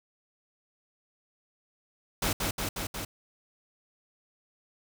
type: noise with echo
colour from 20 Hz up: pink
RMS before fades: -28 dBFS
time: 2.22-2.33 s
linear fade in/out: 5 ms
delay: 180 ms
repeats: 4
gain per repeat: -2 dB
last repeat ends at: 3.05 s
effects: none

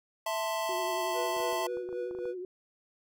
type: chord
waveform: square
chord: A minor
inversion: second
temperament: equal with one note detuned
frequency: 659.3 / 886.1 / 1046.5 Hz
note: E5 / A5 / C6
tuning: 0 / +12 / 0 cents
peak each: -34 / -36 / -37 dBFS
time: 0.26-1.67 s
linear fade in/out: 5 ms
type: tone with vibrato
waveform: sine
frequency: 364.5 Hz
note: F#4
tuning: 26 cents flat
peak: -36 dBFS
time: 0.69-2.45 s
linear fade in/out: 2 ms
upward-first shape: triangle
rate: 11 Hz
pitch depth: 54 cents each way
type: tone with tremolo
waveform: triangle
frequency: 489.4 Hz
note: B4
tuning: 16 cents flat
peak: -31 dBFS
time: 1.13-2.35 s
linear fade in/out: 50 ms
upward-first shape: sine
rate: 3.7 Hz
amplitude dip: 75%
type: clicks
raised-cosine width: 1 ms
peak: -35 dBFS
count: 10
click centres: 1.367 / 1.403 / 1.528 / 1.771 / 1.89 / 1.928 / 2.111 / 2.15 / 2.188 / 2.255 s
effects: none

